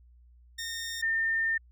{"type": "tone pair in turn", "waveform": ["15% pulse", "sine"], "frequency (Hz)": [1833, 1809.9], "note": ["A#6", "A6"], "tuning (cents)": [-30, 48], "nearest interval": "unison", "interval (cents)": 22, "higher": "first", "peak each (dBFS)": [-28, -25], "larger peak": "second", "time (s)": [[0.58, 1.02], [1.02, 1.58]], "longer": "second", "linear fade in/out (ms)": 10, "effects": ["added 60 Hz sine -54 dBFS peak until 1.71 s"]}